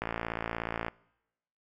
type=click train; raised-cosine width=0.5 ms; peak=-17 dBFS; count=50; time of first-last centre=0.02-0.883 s; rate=56.8 Hz; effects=noise-tail reverb RT60 0.9 s tail -24 dB re dry